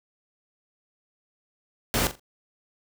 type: noise with echo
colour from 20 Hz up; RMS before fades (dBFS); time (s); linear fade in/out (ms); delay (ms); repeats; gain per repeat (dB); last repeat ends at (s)
pink; -24; 1.94-2.07; 0; 42; 3; -12; 2.196
effects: none